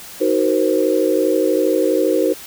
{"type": "chord", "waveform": "sine", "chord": "C half-diminished seventh", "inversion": "first", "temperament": "just", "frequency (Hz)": [314, 376.7, 470.9, 523.3], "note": ["Eb4", "Gb4", "Bb4", "C5"], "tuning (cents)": [16, 31, 18, 0], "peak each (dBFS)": -19, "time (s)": [0.2, 2.34], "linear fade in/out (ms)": 20, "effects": ["white hiss -36 dBFS RMS until 2.46 s"]}